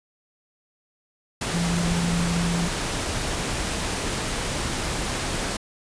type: tone in noise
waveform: sine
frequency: 171.3 Hz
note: F3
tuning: 33 cents flat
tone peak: -22 dBFS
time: 1.53-2.68 s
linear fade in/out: 5 ms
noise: pink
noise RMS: -27 dBFS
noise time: 1.41-5.57 s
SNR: +2 dB
effects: resampled to 22050 Hz